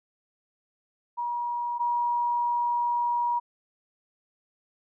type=tone pair in turn; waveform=sine; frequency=957 / 957 Hz; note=A#5 / A#5; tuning=+45 / +45 cents; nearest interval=unison; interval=0 cents; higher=neither; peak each=-27 / -23 dBFS; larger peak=second; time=1.17-1.79 / 1.79-3.4 s; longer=second; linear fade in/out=20 ms; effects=none